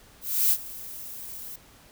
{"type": "noise with ADSR envelope", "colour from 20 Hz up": "violet", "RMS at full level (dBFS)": -20, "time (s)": [0.21, 1.56], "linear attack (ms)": 300, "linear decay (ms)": 60, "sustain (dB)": -19, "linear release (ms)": 4, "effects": ["pink hiss -54 dBFS RMS until 1.91 s"]}